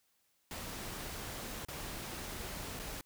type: noise with dropouts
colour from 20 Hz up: pink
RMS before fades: -43 dBFS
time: 0.51-3.01 s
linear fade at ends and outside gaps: 1 ms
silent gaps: 1.65-1.684 / 2.792-2.797 s
effects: white hiss -75 dBFS RMS until 3.05 s